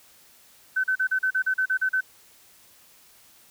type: tone bursts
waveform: sine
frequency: 1523 Hz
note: F#6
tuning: 50 cents sharp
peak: -20 dBFS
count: 11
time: 0.76-2.009 s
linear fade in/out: 10 ms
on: 79 ms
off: 38 ms
effects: white hiss -55 dBFS RMS until 3.5 s